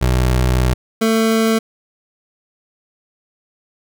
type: tone pair in turn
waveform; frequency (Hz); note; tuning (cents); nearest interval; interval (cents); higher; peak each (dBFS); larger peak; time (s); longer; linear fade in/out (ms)
25% pulse; 62.7 / 223.4; B1 / A3; +27 / +27; octave + minor seventh; 2200; second; -9; neither; 0.01-0.74 / 1.01-1.59; first; 10
effects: none